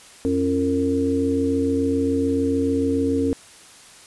harmonic tone with a mistuned harmonic, 91.4 Hz, F#2, 21 cents flat, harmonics 1 / 3 / 4 / 5, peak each -29 / -20 / -31 / -23 dBFS, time 0.25-3.33 s, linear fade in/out 0 ms, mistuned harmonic 4, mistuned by -120 cents, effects white hiss -46 dBFS RMS until 4.06 s + resampled to 24000 Hz

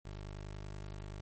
20% pulse tone, 50.5 Hz, G#1, 48 cents flat, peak -38 dBFS, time 0.05-1.21 s, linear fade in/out 5 ms, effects MP3 32 kbps

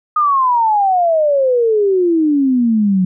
sine exponential sweep, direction down, 1244.5 to 180.6 Hz, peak -10 dBFS, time 0.16-3.05 s, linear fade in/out 5 ms, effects none

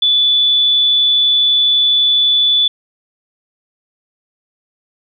sine tone, 3468 Hz, A7, 26 cents flat, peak -9 dBFS, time 0.02-2.68 s, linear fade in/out 5 ms, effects none

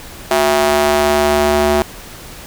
sawtooth ring-modulated tone, 146.83 Hz, D3, in tune, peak -4 dBFS, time 0.31-1.82 s, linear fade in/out 0 ms, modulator 514 Hz, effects pink hiss -34 dBFS RMS until 2.46 s

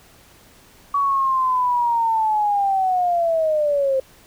sine linear sweep, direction down, 1135 to 523.3 Hz, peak -16 dBFS, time 0.94-4 s, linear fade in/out 5 ms, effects pink hiss -50 dBFS RMS until 4.26 s

